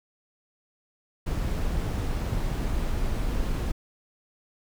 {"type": "noise", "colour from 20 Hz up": "brown", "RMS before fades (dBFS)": -27, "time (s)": [1.26, 3.72], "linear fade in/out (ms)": 10, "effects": []}